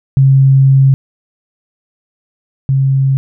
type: tone pair in turn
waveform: sine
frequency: 135.1 / 135.1 Hz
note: C#3 / C#3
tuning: -44 / -44 cents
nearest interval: unison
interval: 0 cents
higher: neither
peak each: -4 / -8 dBFS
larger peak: first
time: 0.17-0.94 / 2.69-3.17 s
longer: first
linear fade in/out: 0 ms
effects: none